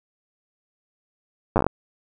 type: slowing click train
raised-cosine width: 1 ms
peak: -5 dBFS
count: 8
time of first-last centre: 1.56-1.666 s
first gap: 9 ms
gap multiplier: 1.17
effects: none